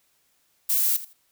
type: noise with echo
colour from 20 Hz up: violet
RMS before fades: -22 dBFS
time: 0.69-0.97 s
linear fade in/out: 10 ms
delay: 82 ms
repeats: 2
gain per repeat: -15 dB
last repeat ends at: 1.134 s
effects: white hiss -67 dBFS RMS until 1.31 s